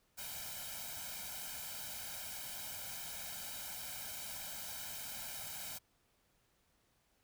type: noise with comb filter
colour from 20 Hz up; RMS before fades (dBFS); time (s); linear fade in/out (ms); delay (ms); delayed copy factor
white; -45; 0.17-5.79; 20; 1.3; +0.9
effects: pink hiss -75 dBFS RMS until 7.23 s